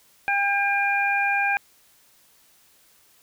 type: harmonic tone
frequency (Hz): 802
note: G5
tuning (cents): +39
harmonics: 1 / 2 / 3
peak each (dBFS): -24 / -24 / -24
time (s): 0.28-1.57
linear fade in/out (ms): 0
effects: white hiss -58 dBFS RMS until 3.22 s